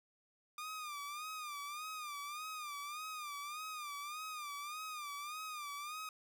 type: tone with vibrato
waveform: sawtooth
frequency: 1205 Hz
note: D6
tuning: 44 cents sharp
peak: -39 dBFS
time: 0.58-6.09 s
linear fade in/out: 2 ms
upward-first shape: sine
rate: 1.7 Hz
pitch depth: 91 cents each way
effects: none